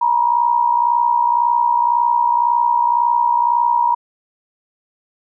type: tone with amplitude modulation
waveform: sine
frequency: 954 Hz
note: A#5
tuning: 40 cents sharp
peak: -9 dBFS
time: 0.01-3.95 s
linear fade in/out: 10 ms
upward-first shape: sine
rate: 61.9 Hz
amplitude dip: 70%
effects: none